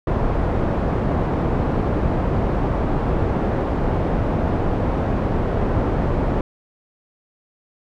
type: low-pass noise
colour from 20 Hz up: pink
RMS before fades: -20 dBFS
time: 0.07-6.41 s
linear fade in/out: 2 ms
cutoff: 820 Hz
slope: 12 dB/octave
effects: none